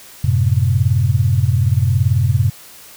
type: chord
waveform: sine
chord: F# diminished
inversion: none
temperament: equal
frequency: 92.5 / 110 / 130.81 Hz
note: F#2 / A2 / C3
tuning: 0 / 0 / 0 cents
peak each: -16 dBFS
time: 0.24-2.5 s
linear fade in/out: 5 ms
effects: white hiss -40 dBFS RMS until 2.96 s